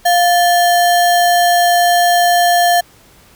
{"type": "tone with sample-and-hold", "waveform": "sine", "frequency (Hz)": 701, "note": "F5", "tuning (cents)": 6, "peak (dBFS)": -8, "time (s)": [0.05, 2.81], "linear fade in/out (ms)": 10, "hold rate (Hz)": 2450, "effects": ["pink hiss -46 dBFS RMS until 3.35 s"]}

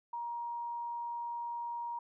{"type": "tone", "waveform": "sine", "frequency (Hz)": 945, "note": "A#5", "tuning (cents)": 23, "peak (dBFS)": -36, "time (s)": [0.13, 1.99], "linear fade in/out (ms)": 5, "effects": []}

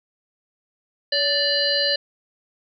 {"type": "harmonic tone with a mistuned harmonic", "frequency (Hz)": 587.3, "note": "D5", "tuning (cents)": 0, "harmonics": [1, 3, 5, 7, 8], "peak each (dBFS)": [-25, -26, -27, -22, -25], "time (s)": [1.12, 1.96], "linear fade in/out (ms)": 5, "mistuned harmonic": 1, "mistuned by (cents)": -55, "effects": []}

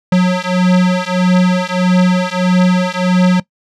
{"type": "beating tone pair", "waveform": "square", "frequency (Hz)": [181.2, 182.8], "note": ["F#3", "F#3"], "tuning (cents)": [-36, -21], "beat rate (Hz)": 1.6, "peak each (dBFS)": -13, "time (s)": [0.12, 3.4], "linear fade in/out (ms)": 5, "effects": ["noise-tail reverb RT60 0.1 s tail -20 dB re dry", "low-pass 5000 Hz 12 dB/octave"]}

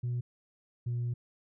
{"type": "tone pair in turn", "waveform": "sine", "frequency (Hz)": [122, 120.39], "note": ["B2", "B2"], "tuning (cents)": [-21, -44], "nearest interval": "unison", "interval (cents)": 23, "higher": "first", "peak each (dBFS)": -28, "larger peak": "neither", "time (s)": [[0.03, 0.21], [0.86, 1.14]], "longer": "second", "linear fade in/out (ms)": 10, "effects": ["tanh soft clip ceiling -28 dBFS"]}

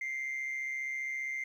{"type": "tone with amplitude modulation", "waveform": "sine", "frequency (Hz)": 2093, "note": "C7", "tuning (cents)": 0, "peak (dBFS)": -29, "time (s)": [0.01, 1.44], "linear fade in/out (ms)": 5, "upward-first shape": "sine", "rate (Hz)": 135, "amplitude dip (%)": 60, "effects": ["tanh soft clip ceiling -31 dBFS", "11-bit"]}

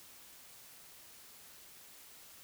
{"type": "silence", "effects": ["white hiss -56 dBFS RMS until 2.43 s"]}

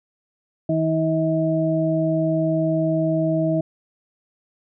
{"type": "harmonic tone", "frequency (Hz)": 160, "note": "D#3", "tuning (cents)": 49, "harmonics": [1, 2, 4], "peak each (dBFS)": [-22, -22, -22], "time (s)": [0.69, 3.61], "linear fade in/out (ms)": 5, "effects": []}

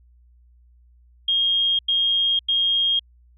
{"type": "tone bursts", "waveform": "sine", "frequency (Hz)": 3241, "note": "G#7", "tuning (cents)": -43, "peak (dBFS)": -17, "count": 3, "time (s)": [1.28, 2.994], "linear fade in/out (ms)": 5, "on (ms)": 510, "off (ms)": 92, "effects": ["added 60 Hz sine -51 dBFS peak until 3.37 s"]}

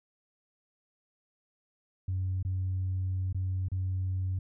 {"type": "tone with dropouts", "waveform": "sine", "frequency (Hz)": 93.3, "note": "F#2", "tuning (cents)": 15, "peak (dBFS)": -27, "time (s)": [2.08, 4.39], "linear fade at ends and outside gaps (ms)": 5, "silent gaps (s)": [[2.428, 2.449], [3.328, 3.346], [3.685, 3.717]], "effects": ["tanh soft clip ceiling -25 dBFS"]}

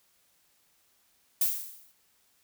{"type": "noise with exponential decay", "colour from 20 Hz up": "violet", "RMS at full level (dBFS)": -23, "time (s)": [1.41, 1.92], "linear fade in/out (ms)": 5, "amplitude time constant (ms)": 110, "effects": ["white hiss -68 dBFS RMS until 2.43 s"]}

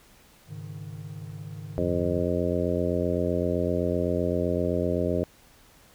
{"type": "chord", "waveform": "triangle", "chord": "Ab suspended fourth", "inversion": "none", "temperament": "equal", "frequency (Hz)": [103.83, 138.59, 155.56], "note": ["Ab2", "Db3", "Eb3"], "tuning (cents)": [0, 0, 0], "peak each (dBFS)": [-38, -41, -37], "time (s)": [0.47, 2.25], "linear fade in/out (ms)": 50}
{"type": "harmonic tone", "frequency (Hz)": 87.8, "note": "F2", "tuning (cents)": 10, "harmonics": [1, 2, 3, 4, 5, 6, 7], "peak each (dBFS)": [-31, -31, -31, -31, -31, -31, -31], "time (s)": [1.78, 5.24], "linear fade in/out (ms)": 0}
{"effects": ["pink hiss -56 dBFS RMS until 5.94 s"]}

